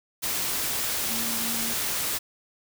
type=tone in noise; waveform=sine; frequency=229.2 Hz; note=A#3; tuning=29 cents flat; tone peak=-35 dBFS; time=1.09-1.74 s; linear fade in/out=20 ms; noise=white; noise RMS=-28 dBFS; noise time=0.22-2.19 s; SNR=-10 dB; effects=none